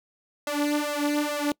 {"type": "tone with flanger", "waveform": "sawtooth", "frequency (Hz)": 293.7, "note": "D4", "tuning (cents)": 0, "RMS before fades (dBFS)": -26, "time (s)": [0.47, 1.52], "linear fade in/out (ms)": 2, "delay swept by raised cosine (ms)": [1.5, 3.9], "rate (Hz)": 2.3, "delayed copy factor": 0.85, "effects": ["noise-tail reverb RT60 0.1 s tail -24 dB re dry"]}